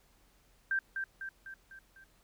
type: tone with echo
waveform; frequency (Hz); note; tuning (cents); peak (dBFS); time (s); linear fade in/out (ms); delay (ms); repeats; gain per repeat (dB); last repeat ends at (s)
sine; 1573; G6; +6; -28; 0.71-0.79; 2; 250; 5; -5; 2.04
effects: added 43 Hz sine -68 dBFS peak until 2.23 s + pink hiss -68 dBFS RMS until 2.23 s